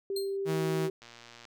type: tone with pitch glide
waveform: sine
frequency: 392.8 to 381.6 Hz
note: G4 to G4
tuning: +4 to -47 cents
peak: -30 dBFS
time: 0.1-0.9 s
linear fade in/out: 2 ms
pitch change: -51 cents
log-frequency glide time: 0.51-0.62 s
type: tone with exponential decay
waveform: sawtooth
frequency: 4186 Hz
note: C8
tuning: in tune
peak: -30 dBFS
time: 0.16-0.37 s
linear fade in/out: 5 ms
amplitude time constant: 45 ms
type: tone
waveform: sawtooth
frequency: 160 Hz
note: D#3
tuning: 49 cents sharp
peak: -26 dBFS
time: 0.45-0.9 s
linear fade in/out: 50 ms
type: click train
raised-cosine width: 0.2 ms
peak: -32 dBFS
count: 52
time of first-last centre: 1.02-1.452 s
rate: 118 Hz
effects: none